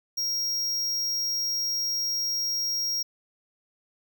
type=tone; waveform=square; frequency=5600 Hz; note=F8; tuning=4 cents sharp; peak=-26 dBFS; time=0.17-3.03 s; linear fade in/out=10 ms; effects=none